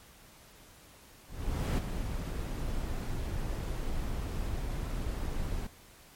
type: noise with ADSR envelope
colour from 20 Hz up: brown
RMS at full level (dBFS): -26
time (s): 1.27-5.67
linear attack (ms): 510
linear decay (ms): 12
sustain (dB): -8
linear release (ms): 6
effects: pink hiss -56 dBFS RMS until 6.15 s + MP3 64 kbps